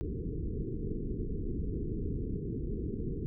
pink low-pass noise, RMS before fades -35 dBFS, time 0.01-3.26 s, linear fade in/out 0 ms, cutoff 450 Hz, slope 96 dB/octave, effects none

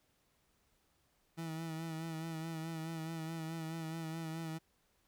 30% pulse tone with vibrato, 162.1 Hz, E3, 29 cents flat, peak -37 dBFS, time 1.37-4.59 s, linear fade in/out 20 ms, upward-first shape sine, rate 4.7 Hz, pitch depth 36 cents each way, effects pink hiss -75 dBFS RMS until 5.07 s

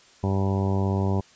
harmonic tone, 97.2 Hz, G2, 14 cents flat, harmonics 1 / 2 / 3 / 4 / 5 / 6 / 7 / 8 / 9 / 10, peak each -23 / -27 / -34 / -31 / -38 / -37 / -39 / -39 / -38 / -38 dBFS, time 0.23-1.21 s, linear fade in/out 10 ms, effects white hiss -54 dBFS RMS until 1.35 s + resampled to 16000 Hz

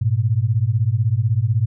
sine beating tone pair, 103.83 / 119.83 Hz, G#2 / A#2, 0 / +48 cents, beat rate 16 Hz, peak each -18 dBFS, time 0.01-1.66 s, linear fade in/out 10 ms, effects none

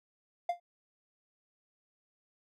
triangle tone with exponential decay, 698.5 Hz, F5, in tune, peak -23 dBFS, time 0.49-0.6 s, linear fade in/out 5 ms, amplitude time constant 23 ms, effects none

